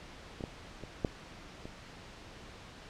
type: clicks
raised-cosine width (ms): 2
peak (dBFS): -27 / -23 / -29 / -15 / -30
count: 5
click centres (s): 0.408 / 0.439 / 0.837 / 1.048 / 1.655
effects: pink hiss -50 dBFS RMS until 2.89 s + low-pass 5000 Hz 12 dB/octave